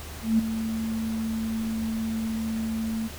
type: tone with ADSR envelope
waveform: sine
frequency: 223.1 Hz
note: A3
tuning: 24 cents sharp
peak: -16 dBFS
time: 0.22-3.09 s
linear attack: 170 ms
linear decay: 8 ms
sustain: -10 dB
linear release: 30 ms
effects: added 76 Hz sine -41 dBFS peak until 3.18 s + pink hiss -41 dBFS RMS until 3.18 s